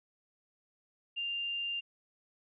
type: tone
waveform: sine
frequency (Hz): 2794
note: F7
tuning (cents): 0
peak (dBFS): -33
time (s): 1.16-1.81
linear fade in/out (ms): 20
effects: none

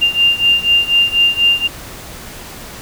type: beating tone pair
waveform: sine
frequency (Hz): 2794 / 2798.1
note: F7 / F7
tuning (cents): 0 / +3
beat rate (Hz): 4.1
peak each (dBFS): -12 / -14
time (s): 0.01-1.68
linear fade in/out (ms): 20
effects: pink hiss -32 dBFS RMS until 2.81 s

